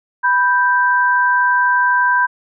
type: tone pair together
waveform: sine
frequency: 987.8 / 1568 Hz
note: B5 / G6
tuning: 0 / 0 cents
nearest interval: minor sixth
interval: 800 cents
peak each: -14 dBFS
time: 0.23-2.27 s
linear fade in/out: 20 ms
effects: none